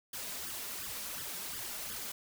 white noise with flanger, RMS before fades -41 dBFS, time 0.13-2.12 s, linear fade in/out 5 ms, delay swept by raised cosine 0.59 to 5.09 ms, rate 2.8 Hz, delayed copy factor +0.8, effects none

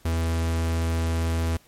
45% pulse tone, 82.41 Hz, E2, in tune, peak -22 dBFS, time 0.05-1.57 s, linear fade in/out 5 ms, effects pink hiss -57 dBFS RMS until 1.67 s + MP3 64 kbps

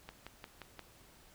click train, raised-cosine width 0.3 ms, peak -29 dBFS, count 5, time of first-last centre 0.09-0.793 s, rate 5.69 Hz, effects pink hiss -61 dBFS RMS until 1.34 s

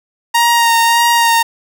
sawtooth tone with vibrato, 932.3 Hz, A#5, in tune, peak -5 dBFS, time 0.34-1.43 s, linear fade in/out 10 ms, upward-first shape sine, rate 1.7 Hz, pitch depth 20 cents each way, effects none

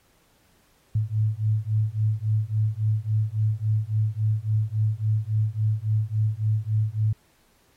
sine beating tone pair, 106.3 / 109.9 Hz, G#2 / A2, +41 / -2 cents, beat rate 3.6 Hz, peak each -24 / -24 dBFS, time 0.95-7.13 s, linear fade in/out 5 ms, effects pink hiss -63 dBFS RMS until 7.76 s + AAC 48 kbps

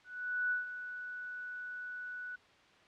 sine tone with ADSR envelope, 1480 Hz, F#6, in tune, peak -29 dBFS, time 0.04-2.36 s, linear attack 470 ms, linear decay 140 ms, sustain -11 dB, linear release 9 ms, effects white hiss -62 dBFS RMS until 2.87 s + low-pass 3000 Hz 12 dB/octave

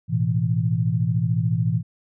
sine chord, A suspended second, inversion none, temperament just, 110 / 123.75 / 165 Hz, A2 / B2 / E3, 0 / +4 / +2 cents, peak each -23 dBFS, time 0.08-1.83 s, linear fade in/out 50 ms, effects none

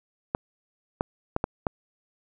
clicks, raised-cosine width 1 ms, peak -10 dBFS, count 5, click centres 0.349 / 1.009 / 1.364 / 1.441 / 1.668 s, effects none

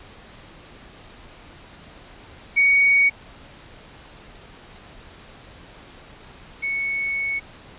sine tone pair in turn, 2239 / 2215 Hz, C#7 / C#7, +17 / -2 cents, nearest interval unison, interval 19 cents, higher first, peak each -13 / -22 dBFS, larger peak first, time 2.56-3.1 / 6.62-7.4 s, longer second, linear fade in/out 20 ms, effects pink hiss -45 dBFS RMS until 7.78 s + resampled to 8000 Hz

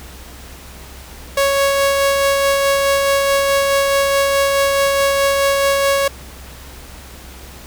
sawtooth tone with tremolo, 554.4 Hz, C#5, in tune, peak -8 dBFS, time 1.37-6.08 s, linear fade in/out 5 ms, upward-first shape sine, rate 4.7 Hz, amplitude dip 25%, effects added 65 Hz sine -37 dBFS peak until 7.66 s + pink hiss -38 dBFS RMS until 7.66 s

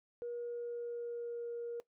sine tone with pitch glide, 477.8 to 472 Hz, A#4 to A#4, +43 to +22 cents, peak -37 dBFS, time 0.22-1.8 s, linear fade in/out 0 ms, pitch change -21 cents, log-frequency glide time 0.35-1.48 s, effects noise-tail reverb RT60 0.1 s tail -18 dB re dry + tanh soft clip ceiling -34 dBFS

